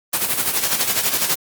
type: noise with tremolo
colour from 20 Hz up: white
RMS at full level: -17 dBFS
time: 0.13-1.35 s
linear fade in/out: 5 ms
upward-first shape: sine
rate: 12 Hz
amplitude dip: 65%
effects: high-pass 100 Hz 12 dB/octave + Opus 24 kbps